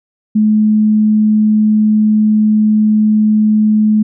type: tone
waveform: sine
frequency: 214.1 Hz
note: A3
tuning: 47 cents flat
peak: -7 dBFS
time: 0.35-4.03 s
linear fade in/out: 10 ms
effects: none